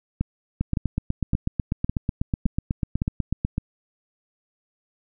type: two click trains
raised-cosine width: 5 ms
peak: -10 / -10 dBFS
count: 7 / 24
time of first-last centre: 0.21-3.581 / 0.61-3.45 s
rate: 1.78 / 8.1 Hz
effects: none